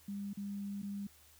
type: tone with dropouts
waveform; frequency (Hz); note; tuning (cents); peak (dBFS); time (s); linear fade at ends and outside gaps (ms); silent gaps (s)
sine; 200.8; G3; +42; -38; 0.08-1.07; 5; 0.333-0.372 / 0.819-0.829
effects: added 77 Hz sine -67 dBFS peak until 1.39 s + white hiss -63 dBFS RMS until 1.39 s